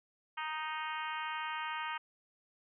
harmonic tone, 311.1 Hz, D#4, in tune, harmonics 3 / 4 / 5 / 6 / 7 / 8 / 9 / 10, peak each -40 / -42 / -44 / -46 / -47 / -48 / -49 / -50 dBFS, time 0.37-1.98 s, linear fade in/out 10 ms, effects none

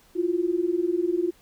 sine tone pair together, 337.5 / 357.6 Hz, E4 / F4, +41 / +41 cents, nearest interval minor second, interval 100 cents, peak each -25 / -24 dBFS, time 0.15-1.31 s, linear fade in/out 20 ms, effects pink hiss -58 dBFS RMS until 1.41 s

